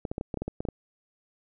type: clicks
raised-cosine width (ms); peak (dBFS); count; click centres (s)
2; -18; 11; 0.052 / 0.115 / 0.181 / 0.211 / 0.342 / 0.373 / 0.42 / 0.48 / 0.605 / 0.652 / 0.687
effects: none